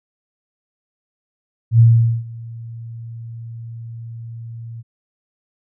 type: tone with ADSR envelope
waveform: sine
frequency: 115.4 Hz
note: A#2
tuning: 17 cents flat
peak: -5 dBFS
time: 1.71-4.83 s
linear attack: 85 ms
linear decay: 440 ms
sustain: -24 dB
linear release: 31 ms
effects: none